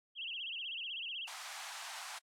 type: tone with vibrato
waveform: sine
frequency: 2960 Hz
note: F#7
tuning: in tune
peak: -39 dBFS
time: 0.15-1.29 s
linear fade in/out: 50 ms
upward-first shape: sine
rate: 16 Hz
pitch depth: 190 cents each way
type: high-pass noise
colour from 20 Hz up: pink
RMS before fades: -45 dBFS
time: 1.27-2.19 s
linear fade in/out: 10 ms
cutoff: 730 Hz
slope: 48 dB/octave
effects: low-pass 9000 Hz 12 dB/octave + AAC 64 kbps